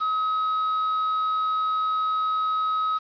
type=tone; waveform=triangle; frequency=1274 Hz; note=D#6; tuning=41 cents sharp; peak=-20 dBFS; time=0-2.99 s; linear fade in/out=20 ms; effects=resampled to 11025 Hz + 8-bit